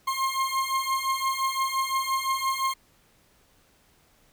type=beating tone pair; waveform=40% pulse; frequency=1063 / 1068.8 Hz; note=C6 / C6; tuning=+27 / +36 cents; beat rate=5.8 Hz; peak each=-27 / -27 dBFS; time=0.07-2.74 s; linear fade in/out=10 ms; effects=pink hiss -62 dBFS RMS until 4.32 s